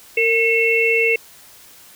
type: tone cluster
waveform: sine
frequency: 457.7 / 2182 / 2689 Hz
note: A#4 / C#7 / E7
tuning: -32 / -28 / +34 cents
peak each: -18 dBFS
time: 0.17-1.16 s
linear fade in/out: 5 ms
effects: white hiss -45 dBFS RMS until 1.95 s